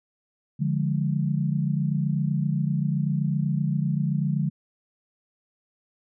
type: chord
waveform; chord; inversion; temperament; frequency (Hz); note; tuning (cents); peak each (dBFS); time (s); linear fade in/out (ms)
sine; D diminished; none; equal; 146.83 / 174.61 / 207.7; D3 / F3 / Ab3; 0 / 0 / 0; -24 / -27 / -29; 0.59-4.5; 20
effects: none